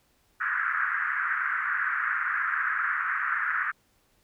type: band-pass noise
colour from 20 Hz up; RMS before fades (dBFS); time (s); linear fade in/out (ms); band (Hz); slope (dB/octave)
pink; -28; 0.4-3.72; 20; 1300 to 1800; 48
effects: pink hiss -67 dBFS RMS until 4.23 s